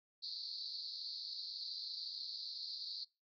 white band-pass noise, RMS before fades -45 dBFS, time 0.22-3.05 s, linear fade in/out 20 ms, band 4100 to 4700 Hz, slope 96 dB/octave, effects noise-tail reverb RT60 0.3 s tail -26 dB re dry + MP3 64 kbps

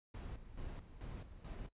brown noise with tremolo, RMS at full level -45 dBFS, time 0.14-1.69 s, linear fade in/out 5 ms, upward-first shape square, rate 2.3 Hz, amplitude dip 70%, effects noise-tail reverb RT60 0.1 s tail -20 dB re dry + resampled to 8000 Hz

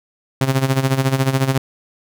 sawtooth tone with tremolo, 133.5 Hz, C3, 35 cents sharp, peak -8 dBFS, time 0.41-1.58 s, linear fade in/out 2 ms, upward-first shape sine, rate 14 Hz, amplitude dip 75%, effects none

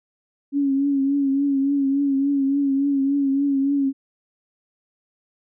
sine tone with vibrato, 277.2 Hz, C#4, in tune, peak -17 dBFS, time 0.52-3.93 s, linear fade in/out 50 ms, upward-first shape triangle, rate 3.5 Hz, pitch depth 53 cents each way, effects none

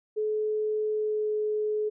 sine tone with pitch glide, 428.5 to 425.5 Hz, A4 to G#4, -46 to +42 cents, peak -25 dBFS, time 0.16-1.9 s, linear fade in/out 20 ms, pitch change -12 cents, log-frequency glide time 0.92-1.35 s, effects none

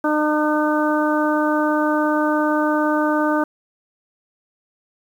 harmonic tone, 302.9 Hz, D#4, 46 cents flat, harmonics 1 / 2 / 3 / 4 / 5, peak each -19 / -22 / -24 / -25 / -26 dBFS, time 0.04-3.44 s, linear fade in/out 5 ms, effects 8-bit

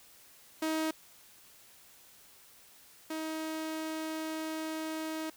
sawtooth tone pair in turn, 316.4 / 316.4 Hz, D#4 / D#4, +29 / +29 cents, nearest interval unison, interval 0 cents, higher neither, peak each -26 / -31 dBFS, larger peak first, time 0.62-0.91 / 3.1-5.3 s, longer second, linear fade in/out 5 ms, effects white hiss -58 dBFS RMS until 5.36 s

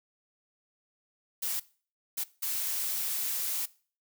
blue noise bursts at uneven times, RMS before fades -32 dBFS, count 3, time 1.42-1.6 / 2.17-2.24 / 2.42-3.66 s, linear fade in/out 10 ms, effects noise-tail reverb RT60 0.4 s tail -20 dB re dry

